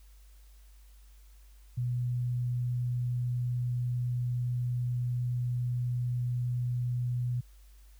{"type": "tone", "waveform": "sine", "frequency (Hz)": 122.8, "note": "B2", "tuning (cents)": -9, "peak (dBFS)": -28, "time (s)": [1.77, 7.41], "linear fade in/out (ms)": 10, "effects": ["added 50 Hz sine -52 dBFS peak until 7.99 s", "white hiss -66 dBFS RMS until 7.99 s"]}